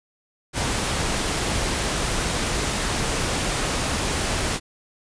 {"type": "noise", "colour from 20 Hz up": "pink", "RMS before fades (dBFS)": -24, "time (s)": [0.53, 4.6], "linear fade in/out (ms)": 50, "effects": ["resampled to 22050 Hz"]}